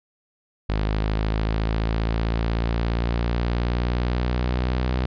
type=linear sweep; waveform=sawtooth; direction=up; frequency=52.2 to 63.1 Hz; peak=-17 dBFS; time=0.69-5.06 s; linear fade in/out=5 ms; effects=resampled to 11025 Hz